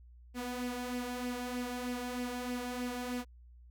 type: tone with flanger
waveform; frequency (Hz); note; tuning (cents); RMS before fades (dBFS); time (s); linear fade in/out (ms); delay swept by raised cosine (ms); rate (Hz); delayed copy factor
sawtooth; 246.9; B3; 0; -38; 0.34-3.25; 50; 0.37 to 2.87; 3.2; +0.5
effects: added 60 Hz sine -53 dBFS peak until 3.7 s